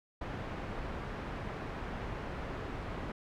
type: low-pass noise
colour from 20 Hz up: pink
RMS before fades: -40 dBFS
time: 0.21-3.12 s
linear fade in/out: 5 ms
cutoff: 1800 Hz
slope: 12 dB/octave
effects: none